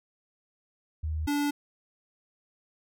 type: tone pair in turn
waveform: sine / square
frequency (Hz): 78 / 289.6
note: D#2 / D4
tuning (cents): +5 / -24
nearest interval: octave + major seventh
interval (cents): 2271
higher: second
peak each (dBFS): -28 / -26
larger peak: second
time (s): 1.03-1.27 / 1.27-1.51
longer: neither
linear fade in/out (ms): 10
effects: none